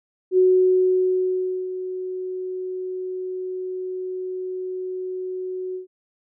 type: tone with ADSR envelope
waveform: sine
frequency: 370 Hz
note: F#4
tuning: in tune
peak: -12 dBFS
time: 0.31-5.87 s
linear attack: 67 ms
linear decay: 1300 ms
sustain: -14 dB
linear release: 120 ms
effects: none